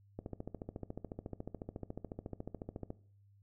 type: click train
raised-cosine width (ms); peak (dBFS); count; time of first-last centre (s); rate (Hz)
2; -28; 39; 0.19-2.904; 14
effects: noise-tail reverb RT60 0.5 s tail -18 dB re dry + added 100 Hz sine -62 dBFS peak until 3.42 s